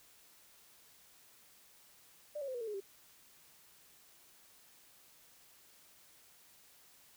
sine tone with pitch steps, 594 / 554.2 / 517.1 / 482.5 / 450.2 / 420 / 391.9 Hz, D5 / C#5 / C5 / B4 / A4 / G#4 / G4, +20 / -1 / -20 / -40 / +40 / +19 / 0 cents, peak -38 dBFS, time 2.35-2.805 s, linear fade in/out 10 ms, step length 65 ms, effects white hiss -63 dBFS RMS until 7.16 s

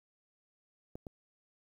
clicks, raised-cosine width 2 ms, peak -30 dBFS, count 2, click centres 0.955 / 1.068 s, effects 10-bit

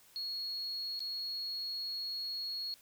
triangle tone with dropouts, 4322 Hz, C#8, 45 cents flat, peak -34 dBFS, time 0.16-2.74 s, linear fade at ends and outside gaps 0 ms, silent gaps 0.993-1.004 s, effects tanh soft clip ceiling -32 dBFS + white hiss -62 dBFS RMS until 2.81 s

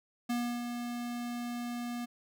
square tone with ADSR envelope, 240.3 Hz, B3, 47 cents flat, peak -30 dBFS, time 0.29-2.06 s, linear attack 11 ms, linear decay 310 ms, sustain -6 dB, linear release 17 ms, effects none

